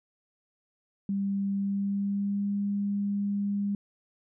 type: tone with pitch glide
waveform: sine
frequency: 197.9 to 201.8 Hz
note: G3 to G#3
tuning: +17 to -49 cents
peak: -26 dBFS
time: 1.09-3.75 s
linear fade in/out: 2 ms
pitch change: +34 cents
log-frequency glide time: 1.54-2.53 s
effects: none